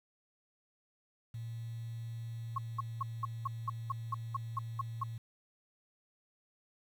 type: tone with pitch glide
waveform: sine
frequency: 115 to 114.34 Hz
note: A#2 to A#2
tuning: -23 to -33 cents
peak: -39 dBFS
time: 1.34-5.18 s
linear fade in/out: 5 ms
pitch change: -10 cents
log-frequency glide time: 2.26-2.96 s
type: tone bursts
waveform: sine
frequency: 1088 Hz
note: C#6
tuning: 33 cents flat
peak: -31 dBFS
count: 12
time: 2.56-5.036 s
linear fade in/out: 5 ms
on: 23 ms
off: 200 ms
effects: 10-bit